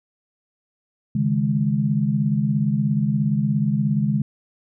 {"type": "chord", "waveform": "sine", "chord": "C# suspended second", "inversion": "none", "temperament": "equal", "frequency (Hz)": [138.59, 155.56, 207.7], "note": ["C#3", "D#3", "G#3"], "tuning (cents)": [0, 0, 0], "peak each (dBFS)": [-22, -23, -21], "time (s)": [1.15, 4.22], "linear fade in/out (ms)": 5, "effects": []}